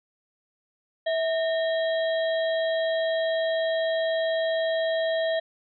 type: harmonic tone with a mistuned harmonic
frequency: 651 Hz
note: E5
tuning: 22 cents flat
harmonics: 1 / 3 / 5 / 6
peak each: -23 / -33 / -37 / -39 dBFS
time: 1.06-5.4 s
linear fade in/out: 10 ms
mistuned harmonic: 3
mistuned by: -110 cents
effects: none